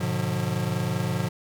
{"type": "chord", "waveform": "square", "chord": "G# diminished seventh", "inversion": "none", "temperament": "just", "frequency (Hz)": [103.83, 124.59, 149.51, 179.41], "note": ["G#2", "B2", "D3", "F3"], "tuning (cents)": [0, 16, 31, 47], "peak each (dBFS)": [-32, -30, -32, -30], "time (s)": [0, 1.29], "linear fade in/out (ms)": 10, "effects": []}